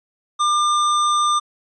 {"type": "tone", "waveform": "square", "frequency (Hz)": 1199, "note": "D6", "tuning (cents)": 36, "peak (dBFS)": -16, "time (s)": [0.39, 1.4], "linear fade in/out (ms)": 20, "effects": ["resampled to 22050 Hz"]}